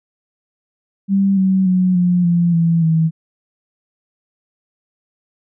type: tone with pitch steps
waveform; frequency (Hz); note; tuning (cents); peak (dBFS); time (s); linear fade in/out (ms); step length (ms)
sine; 196 / 189.76 / 183.72 / 177.87 / 172.21 / 166.73 / 161.42; G3 / F#3 / F#3 / F3 / F3 / E3 / E3; 0 / +44 / -12 / +32 / -24 / +20 / -36; -11; 1.08-3.11; 50; 290
effects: none